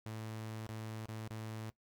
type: tone with dropouts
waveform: sawtooth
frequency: 110 Hz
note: A2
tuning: in tune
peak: -38 dBFS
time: 0.06-1.7 s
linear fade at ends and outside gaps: 0 ms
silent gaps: 0.665-0.691 / 1.056-1.085 / 1.277-1.305 s
effects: noise-tail reverb RT60 0.1 s tail -19 dB re dry